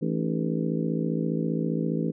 harmonic tone with a mistuned harmonic, 55 Hz, A1, in tune, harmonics 3 / 4 / 5 / 6 / 7 / 8 / 9, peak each -28 / -30 / -32 / -34 / -35 / -36 / -37 dBFS, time 0.01-2.12 s, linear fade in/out 20 ms, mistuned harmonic 6, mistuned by -99 cents, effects none

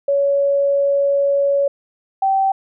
sine tone pair in turn, 561 / 775 Hz, C#5 / G5, +21 / -20 cents, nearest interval tritone, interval 559 cents, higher second, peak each -13 dBFS, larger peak neither, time 0.08-1.68 / 2.22-2.52 s, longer first, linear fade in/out 5 ms, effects none

